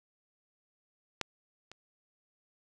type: clicks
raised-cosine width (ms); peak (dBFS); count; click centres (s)
0.2; -14 / -30; 2; 1.213 / 1.716
effects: none